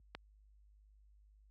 click, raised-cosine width 0.3 ms, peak -27 dBFS, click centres 0.15 s, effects added 51 Hz sine -50 dBFS peak until 1.5 s + high-pass 100 Hz 12 dB/octave

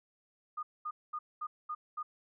sine tone bursts, 1224 Hz, D#6, 29 cents flat, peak -35 dBFS, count 6, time 0.57-2.03 s, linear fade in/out 10 ms, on 60 ms, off 220 ms, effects none

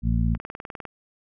harmonic tone, 57 Hz, A#1, 38 cents flat, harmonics 1 / 2 / 3 / 4, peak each -22 / -25 / -27 / -28 dBFS, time 0.02-0.38 s, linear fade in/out 50 ms
click train, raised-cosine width 0.5 ms, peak -21 dBFS, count 11, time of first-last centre 0.35-0.853 s, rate 19.9 Hz
effects none

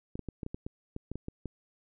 clicks, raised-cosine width 3 ms, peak -24 dBFS, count 12, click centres 0.155 / 0.193 / 0.287 / 0.432 / 0.464 / 0.545 / 0.665 / 0.964 / 1.116 / 1.156 / 1.284 / 1.457 s, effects none

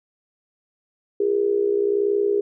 sine tone with amplitude modulation, 406.2 Hz, G#4, 38 cents flat, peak -14 dBFS, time 1.2-2.41 s, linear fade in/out 5 ms, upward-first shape sine, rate 61.3 Hz, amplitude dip 75%, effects none

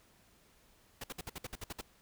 pink noise bursts, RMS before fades -42 dBFS, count 10, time 1.01-1.813 s, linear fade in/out 5 ms, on 29 ms, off 57 ms, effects pink hiss -66 dBFS RMS until 2.01 s

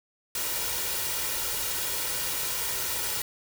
white noise with comb filter, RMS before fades -30 dBFS, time 0.35-3.22 s, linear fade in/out 2 ms, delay 2.1 ms, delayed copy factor +0.55, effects none

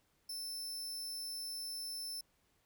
sawtooth tone, 5300 Hz, E8, 9 cents sharp, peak -38 dBFS, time 0.29-2.21 s, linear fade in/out 5 ms, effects pink hiss -75 dBFS RMS until 2.65 s

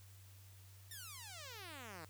5% pulse exponential sweep, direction down, 1864.7 to 150 Hz, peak -38 dBFS, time 0.91-2.05 s, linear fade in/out 2 ms, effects added 96 Hz sine -57 dBFS peak until 2.09 s + white hiss -65 dBFS RMS until 2.09 s

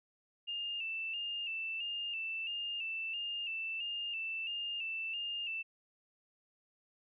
sine tone with vibrato, 2738 Hz, F7, 35 cents flat, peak -36 dBFS, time 0.47-5.63 s, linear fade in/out 20 ms, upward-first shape square, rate 1.5 Hz, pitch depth 51 cents each way, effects none

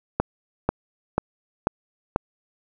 click train, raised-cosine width 1 ms, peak -5 dBFS, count 5, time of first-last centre 0.2-2.161 s, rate 2.04 Hz, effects none

